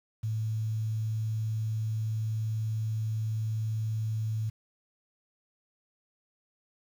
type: tone with quantisation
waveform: sine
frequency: 109.9 Hz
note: A2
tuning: 2 cents flat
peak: -28 dBFS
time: 0.23-4.5 s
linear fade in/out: 10 ms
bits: 9
effects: none